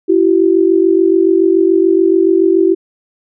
sine tone pair together, 334.7 / 381.7 Hz, E4 / G4, +26 / -46 cents, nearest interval major second, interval 228 cents, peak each -10 dBFS, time 0.08-2.75 s, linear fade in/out 20 ms, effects none

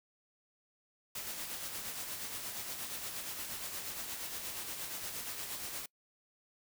white noise with tremolo, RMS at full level -40 dBFS, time 1.15-5.86 s, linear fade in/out 5 ms, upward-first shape sine, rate 8.5 Hz, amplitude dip 40%, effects noise-tail reverb RT60 0.1 s tail -25 dB re dry

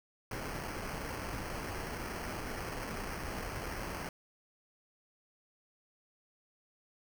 pink noise with sample-and-hold, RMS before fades -40 dBFS, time 0.31-4.09 s, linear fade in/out 2 ms, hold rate 3675 Hz, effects none

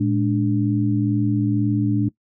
sine tone cluster, 113.3 / 210.5 / 292.7 Hz, A#2 / G#3 / D4, -49 / +24 / -6 cents, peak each -21 / -23 / -20 dBFS, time 0-2.09 s, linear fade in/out 10 ms, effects noise-tail reverb RT60 0.1 s tail -20 dB re dry

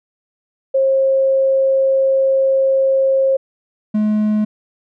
sine / triangle tone pair in turn, 536 / 212.7 Hz, C5 / G#3, +42 / +42 cents, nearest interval octave + major third, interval 1600 cents, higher first, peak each -11 / -11 dBFS, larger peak neither, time 0.74-3.37 / 3.94-4.45 s, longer first, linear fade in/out 10 ms, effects none

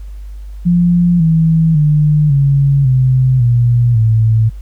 sine tone with pitch steps, 174.61 / 161.98 / 150.26 / 139.39 / 129.31 / 119.95 / 111.28 Hz, F3 / E3 / D3 / C#3 / C3 / A#2 / A2, 0 / -30 / +40 / +10 / -20 / +50 / +20 cents, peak -7 dBFS, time 0.65-4.5 s, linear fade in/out 20 ms, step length 550 ms, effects added 50 Hz sine -25 dBFS peak until 4.61 s + pink hiss -52 dBFS RMS until 4.61 s

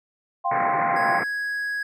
sine chord, F suspended second, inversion none, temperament just, 698.5 / 785.8 / 1047.7 Hz, F5 / G5 / C6, 0 / +4 / +2 cents, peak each -25 dBFS, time 0.44-1.2 s, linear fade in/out 20 ms
white band-pass noise, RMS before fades -28 dBFS, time 0.51-1.24 s, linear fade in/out 5 ms, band 120 to 2200 Hz, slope 96 dB/octave
triangle tone, 1662 Hz, G#6, 1 cent sharp, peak -23 dBFS, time 0.96-1.83 s, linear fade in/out 5 ms
effects none

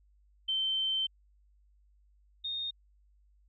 sine tone pair in turn, 3100 / 3687 Hz, G7 / A#7, -20 / -20 cents, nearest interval minor third, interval 300 cents, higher second, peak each -28 / -33 dBFS, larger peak first, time 0.48-1.07 / 2.44-2.71 s, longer first, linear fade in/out 10 ms, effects added 50 Hz sine -62 dBFS peak until 3.48 s

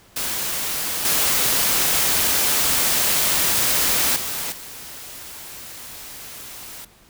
white noise with level steps, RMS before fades -25 / -19 / -27 / -37 dBFS, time 0.16-6.85 s, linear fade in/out 5 ms, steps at 1.05 / 4.16 / 4.52 s, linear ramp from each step 2 ms, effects pink hiss -52 dBFS RMS until 7.09 s

